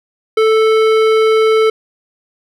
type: tone with hard clipping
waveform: triangle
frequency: 440 Hz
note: A4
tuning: in tune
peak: -10 dBFS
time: 0.37-1.7 s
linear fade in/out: 5 ms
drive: 18 dB
effects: none